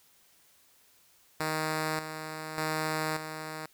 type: tone with tremolo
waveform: 5% pulse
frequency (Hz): 156.5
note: D#3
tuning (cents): +10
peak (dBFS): -18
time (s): 1.4-3.66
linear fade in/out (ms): 2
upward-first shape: square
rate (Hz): 0.85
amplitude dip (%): 60
effects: white hiss -63 dBFS RMS until 3.73 s